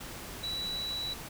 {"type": "tone in noise", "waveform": "sine", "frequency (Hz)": 3932, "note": "B7", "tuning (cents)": -8, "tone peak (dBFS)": -33, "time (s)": [0.43, 1.14], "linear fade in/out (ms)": 10, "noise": "pink", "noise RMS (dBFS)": -43, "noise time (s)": [0, 1.29], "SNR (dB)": 7, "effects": []}